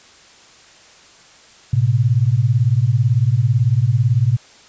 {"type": "beating tone pair", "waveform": "sine", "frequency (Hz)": [110.3, 128.3], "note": ["A2", "C3"], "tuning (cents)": [5, -34], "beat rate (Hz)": 18, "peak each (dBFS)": -15, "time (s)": [1.73, 4.37], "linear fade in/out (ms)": 5, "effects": ["white hiss -46 dBFS RMS until 4.68 s", "resampled to 16000 Hz"]}